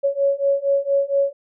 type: beating tone pair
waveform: sine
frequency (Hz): 554.4 / 558.7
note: C#5 / C#5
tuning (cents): 0 / +13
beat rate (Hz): 4.3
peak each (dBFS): -20 / -19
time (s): 0.03-1.33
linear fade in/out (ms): 20
effects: none